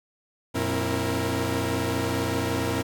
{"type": "tone cluster", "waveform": "sawtooth", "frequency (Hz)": [90.8, 118.2, 267.5, 329.3, 466.5], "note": ["F#2", "A#2", "C4", "E4", "A#4"], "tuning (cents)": [-32, 24, 38, -2, 1], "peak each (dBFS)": -27, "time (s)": [0.54, 2.83], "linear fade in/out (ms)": 20, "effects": []}